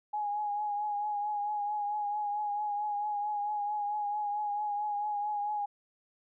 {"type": "tone with vibrato", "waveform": "sine", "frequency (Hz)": 830.6, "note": "G#5", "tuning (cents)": 0, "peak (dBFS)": -30, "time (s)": [0.13, 5.66], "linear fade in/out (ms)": 10, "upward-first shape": "triangle", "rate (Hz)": 4.5, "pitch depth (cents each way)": 37, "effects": []}